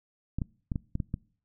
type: clicks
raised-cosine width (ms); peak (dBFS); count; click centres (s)
5; -18; 7; 0.386 / 0.418 / 0.718 / 0.758 / 0.954 / 1.002 / 1.141
effects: noise-tail reverb RT60 0.5 s tail -24 dB re dry